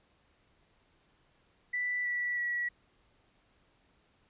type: tone with pitch steps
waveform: sine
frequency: 1975.5 / 1953.9 / 1932.6 Hz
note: B6 / B6 / B6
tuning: 0 / -19 / -38 cents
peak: -30 dBFS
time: 1.73-2.69 s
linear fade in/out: 10 ms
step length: 320 ms
effects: pink hiss -69 dBFS RMS until 4.29 s + resampled to 8000 Hz